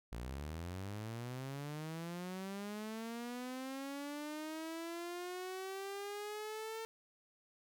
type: linear sweep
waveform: sawtooth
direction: up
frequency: 55 to 451.5 Hz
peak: -38 dBFS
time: 0.12-6.85 s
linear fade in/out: 0 ms
effects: none